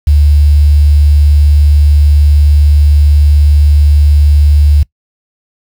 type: tone with quantisation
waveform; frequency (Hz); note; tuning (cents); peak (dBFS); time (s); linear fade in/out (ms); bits
sine; 73.42; D2; 0; -3; 0.07-4.83; 5; 5
effects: noise-tail reverb RT60 0.1 s tail -23 dB re dry